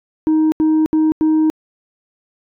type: tone bursts at uneven times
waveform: sine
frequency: 313.1 Hz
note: D#4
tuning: 11 cents sharp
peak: -8 dBFS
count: 4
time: 0.27-0.52 / 0.6-0.86 / 0.93-1.12 / 1.21-1.5 s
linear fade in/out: 0 ms
effects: tanh soft clip ceiling -10 dBFS

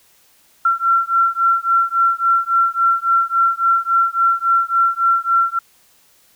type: beating tone pair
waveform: sine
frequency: 1358 / 1361.6 Hz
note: F6 / F6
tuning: -49 / -44 cents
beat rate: 3.6 Hz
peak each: -16 dBFS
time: 0.65-5.59 s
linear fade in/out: 5 ms
effects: white hiss -54 dBFS RMS until 6.35 s

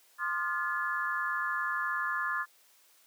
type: tone cluster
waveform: sine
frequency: 1052 / 1209 / 1405 / 1717 Hz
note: C6 / D6 / F6 / A6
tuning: +9 / +50 / +10 / -43 cents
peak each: -36 / -36 / -36 / -33 dBFS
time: 0.18-2.46 s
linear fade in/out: 50 ms
effects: white hiss -63 dBFS RMS until 3.06 s + high-pass 400 Hz 12 dB/octave

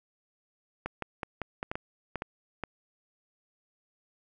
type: clicks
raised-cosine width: 0.5 ms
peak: -18 dBFS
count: 10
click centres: 0.86 / 1.023 / 1.232 / 1.417 / 1.629 / 1.715 / 1.755 / 2.157 / 2.221 / 2.637 s
effects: none

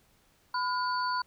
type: tone cluster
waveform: sine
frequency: 1001 / 1431 / 4506 Hz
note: B5 / F6 / C#8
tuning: +23 / +42 / +28 cents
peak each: -29 / -34 / -37 dBFS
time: 0.54-1.22 s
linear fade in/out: 5 ms
effects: pink hiss -66 dBFS RMS until 1.26 s

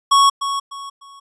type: tone with echo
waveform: square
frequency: 1108.7 Hz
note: C#6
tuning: in tune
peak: -10 dBFS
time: 0.11-0.3 s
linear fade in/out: 10 ms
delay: 300 ms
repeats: 3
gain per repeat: -10 dB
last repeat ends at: 1.2 s
effects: resampled to 22050 Hz

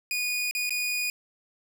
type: tone with dropouts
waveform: sawtooth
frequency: 2462 Hz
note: D#7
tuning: 19 cents flat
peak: -23 dBFS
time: 0.11-1.1 s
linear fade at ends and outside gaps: 1 ms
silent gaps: 0.511-0.55 / 0.694-0.706 s
effects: none

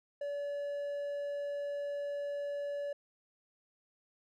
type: tone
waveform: triangle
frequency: 573 Hz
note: D5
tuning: 43 cents flat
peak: -33 dBFS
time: 0.21-2.93 s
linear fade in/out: 5 ms
effects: none

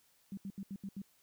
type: tone bursts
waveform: sine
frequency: 196 Hz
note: G3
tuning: in tune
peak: -39 dBFS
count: 6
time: 0.32-1.018 s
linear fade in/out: 2 ms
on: 53 ms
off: 76 ms
effects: white hiss -70 dBFS RMS until 1.22 s

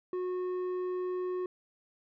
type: tone with low-pass filter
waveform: square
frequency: 364.7 Hz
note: F#4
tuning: 25 cents flat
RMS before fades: -34 dBFS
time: 0.13-1.46 s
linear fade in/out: 2 ms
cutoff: 890 Hz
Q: 0.8
effects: none

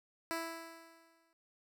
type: tone with exponential decay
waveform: 10% pulse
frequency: 330 Hz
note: E4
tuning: 2 cents sharp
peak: -26 dBFS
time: 0.31-1.33 s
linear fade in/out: 0 ms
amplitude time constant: 220 ms
effects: none

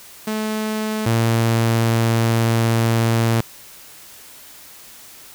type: tone pair in turn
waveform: sawtooth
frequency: 216.3 / 114.58 Hz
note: A3 / A#2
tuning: -29 / -29 cents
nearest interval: major seventh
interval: 1100 cents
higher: first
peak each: -17 / -11 dBFS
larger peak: second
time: 0.27-1.06 / 1.06-3.41 s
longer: second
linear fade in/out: 5 ms
effects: white hiss -42 dBFS RMS until 5.34 s

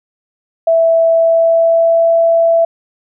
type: tone with pitch glide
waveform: sine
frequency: 659.3 to 665.8 Hz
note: E5 to E5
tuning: 0 to +17 cents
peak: -7 dBFS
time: 0.67-2.65 s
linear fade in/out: 5 ms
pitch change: +17 cents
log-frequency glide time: 1.09-2.1 s
effects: none

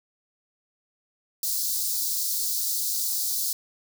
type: high-pass noise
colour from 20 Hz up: white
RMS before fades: -27 dBFS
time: 1.43-3.53 s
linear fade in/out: 2 ms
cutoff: 4100 Hz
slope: 48 dB/octave
effects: none

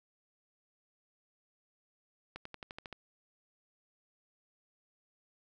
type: accelerating click train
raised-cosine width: 0.3 ms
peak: -27 dBFS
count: 8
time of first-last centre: 2.36-2.927 s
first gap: 94 ms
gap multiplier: 0.95
effects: none

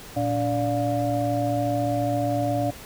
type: tone cluster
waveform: sine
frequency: 115.3 / 286.9 / 583 / 708 Hz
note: A#2 / D4 / D5 / F5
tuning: -19 / -40 / -13 / +23 cents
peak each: -27 dBFS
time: 0.16-2.71 s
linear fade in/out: 10 ms
effects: pink hiss -42 dBFS RMS until 2.85 s

